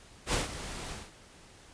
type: noise with ADSR envelope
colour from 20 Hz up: pink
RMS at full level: -27 dBFS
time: 0.26-1.12 s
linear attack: 72 ms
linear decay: 140 ms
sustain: -13 dB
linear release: 210 ms
effects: pink hiss -55 dBFS RMS until 1.73 s + resampled to 22050 Hz